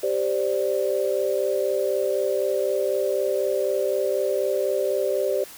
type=chord; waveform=sine; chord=G suspended fourth; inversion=none; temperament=equal; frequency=392 / 523.3 / 587.3 Hz; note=G4 / C5 / D5; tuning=0 / 0 / 0 cents; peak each=-25 dBFS; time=0.03-5.44 s; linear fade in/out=5 ms; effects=white hiss -43 dBFS RMS until 5.57 s